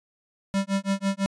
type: tone with tremolo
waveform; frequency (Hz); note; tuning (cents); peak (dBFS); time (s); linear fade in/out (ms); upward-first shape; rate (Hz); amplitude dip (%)
square; 196; G3; 0; -21; 0.54-1.26; 0; sine; 6; 100
effects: resampled to 22050 Hz